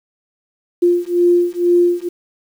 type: beating tone pair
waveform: sine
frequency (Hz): 349.2 / 351.3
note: F4 / F4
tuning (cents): 0 / +10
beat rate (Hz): 2.1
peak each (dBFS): -14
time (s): 0.82-2.09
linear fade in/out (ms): 10
effects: 7-bit